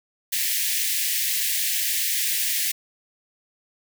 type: high-pass noise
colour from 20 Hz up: white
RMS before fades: -24 dBFS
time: 0.32-2.72 s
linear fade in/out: 10 ms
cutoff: 1700 Hz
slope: 96 dB/octave
effects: none